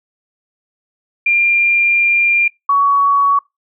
sine tone pair in turn, 2392 / 1124 Hz, D7 / C#6, +31 / +24 cents, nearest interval octave + minor second, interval 1307 cents, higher first, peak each -10 / -9 dBFS, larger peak second, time 1.26-2.48 / 2.69-3.39 s, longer first, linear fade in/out 5 ms, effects noise-tail reverb RT60 0.2 s tail -24 dB re dry

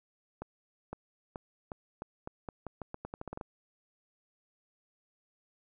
accelerating click train, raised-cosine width 1 ms, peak -25 dBFS, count 17, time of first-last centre 0.42-3.412 s, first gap 510 ms, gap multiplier 0.84, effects none

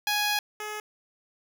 10% pulse tone pair in turn, 832 / 423.8 Hz, G#5 / G#4, +3 / +35 cents, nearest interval octave, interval 1168 cents, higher first, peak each -16 / -25 dBFS, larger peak first, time 0.07-0.39 / 0.6-0.8 s, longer first, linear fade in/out 2 ms, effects none

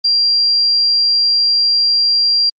sine tone, 4753 Hz, D8, 20 cents sharp, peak -10 dBFS, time 0.04-2.5 s, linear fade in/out 10 ms, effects Opus 24 kbps

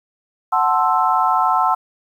sine chord, F# half-diminished seventh, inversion none, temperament equal, 740 / 880 / 1046.5 / 1318.5 Hz, F#5 / A5 / C6 / E6, 0 / 0 / 0 / 0 cents, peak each -19 dBFS, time 0.52-1.75 s, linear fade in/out 10 ms, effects 8-bit

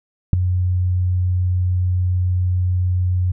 sine tone with ADSR envelope, 90.7 Hz, F#2, 34 cents flat, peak -3 dBFS, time 0.33-3.32 s, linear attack 3 ms, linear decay 6 ms, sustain -12 dB, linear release 9 ms, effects none

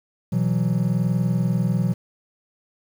triangle chord, B suspended fourth, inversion none, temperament equal, 123.47 / 164.81 / 185 Hz, B2 / E3 / F#3, 0 / 0 / 0 cents, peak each -21 dBFS, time 0.32-1.94 s, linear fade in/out 10 ms, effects 8-bit

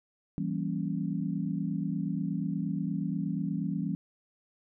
sine chord, E diminished seventh, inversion none, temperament equal with one note detuned, 164.81 / 193.19 / 233.1 / 277.2 Hz, E3 / G3 / Bb3 / Db4, 0 / -25 / 0 / 0 cents, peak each -33 / -33 / -38 / -36 dBFS, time 0.38-3.95 s, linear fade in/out 0 ms, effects none

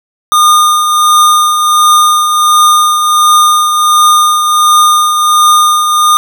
square tone with tremolo, 1218 Hz, D#6, 37 cents flat, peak -3 dBFS, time 0.32-6.17 s, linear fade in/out 0 ms, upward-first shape triangle, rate 1.4 Hz, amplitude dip 50%, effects none

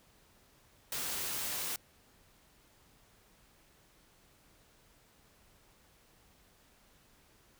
white noise, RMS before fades -37 dBFS, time 0.92-1.76 s, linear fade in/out 2 ms, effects pink hiss -65 dBFS RMS until 7.59 s

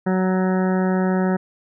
harmonic tone, 186.3 Hz, F#3, 12 cents sharp, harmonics 1 / 2 / 3 / 4 / 5 / 7 / 8 / 9 / 10, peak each -18 / -24 / -28 / -30 / -32 / -35 / -36 / -37 / -38 dBFS, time 0.06-1.37 s, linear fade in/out 10 ms, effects none

